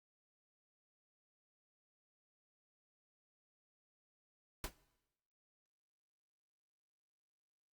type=noise with exponential decay; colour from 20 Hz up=pink; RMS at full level=-37 dBFS; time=4.64-4.74 s; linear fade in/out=2 ms; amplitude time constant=21 ms; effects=noise-tail reverb RT60 1.0 s tail -20 dB re dry + Opus 48 kbps